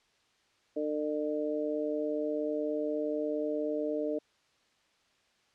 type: harmonic tone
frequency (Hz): 150.7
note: D3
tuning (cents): +45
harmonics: 2 / 3 / 4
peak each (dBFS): -34 / -34 / -34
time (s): 0.76-4.19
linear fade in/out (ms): 10
effects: white hiss -69 dBFS RMS until 5.54 s + low-pass 5000 Hz 12 dB/octave